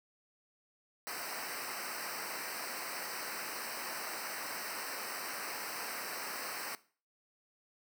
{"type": "noise with comb filter", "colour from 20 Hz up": "pink", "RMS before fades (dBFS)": -41, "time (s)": [1.07, 6.75], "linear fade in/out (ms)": 0, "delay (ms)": 0.29, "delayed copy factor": -1, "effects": ["noise-tail reverb RT60 0.4 s tail -18 dB re dry", "high-pass 200 Hz 12 dB/octave"]}